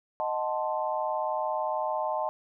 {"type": "chord", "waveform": "sine", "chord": "D# diminished seventh", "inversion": "none", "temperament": "equal", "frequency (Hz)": [622.3, 740, 880, 1046.5], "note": ["D#5", "F#5", "A5", "C6"], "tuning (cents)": [0, 0, 0, 0], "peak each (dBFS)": [-31, -35, -31, -35], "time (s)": [0.2, 2.29], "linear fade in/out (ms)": 0, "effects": []}